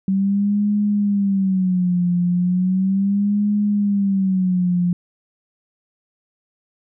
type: tone with vibrato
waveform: sine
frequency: 191 Hz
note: G3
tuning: 45 cents flat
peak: -15 dBFS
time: 0.08-4.93 s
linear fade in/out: 2 ms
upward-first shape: sine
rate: 0.36 Hz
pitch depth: 140 cents each way
effects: none